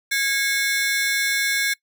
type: ring-modulated tone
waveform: sawtooth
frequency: 1912 Hz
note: A#6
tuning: 43 cents sharp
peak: -13 dBFS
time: 0.11-1.74 s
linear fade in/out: 10 ms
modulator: 272 Hz
effects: noise-tail reverb RT60 0.1 s tail -22 dB re dry